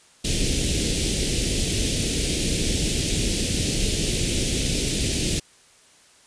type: band-stop noise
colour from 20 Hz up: pink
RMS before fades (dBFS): -23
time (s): 0.24-5.4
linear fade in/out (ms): 10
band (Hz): 460 to 2600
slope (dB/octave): 24
effects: white hiss -54 dBFS RMS until 6.26 s + resampled to 22050 Hz